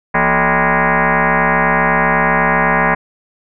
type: tone with frequency modulation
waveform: sine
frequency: 440 Hz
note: A4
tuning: in tune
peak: -10 dBFS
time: 0.14-2.95 s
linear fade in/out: 10 ms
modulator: 203 Hz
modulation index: 7.9
effects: none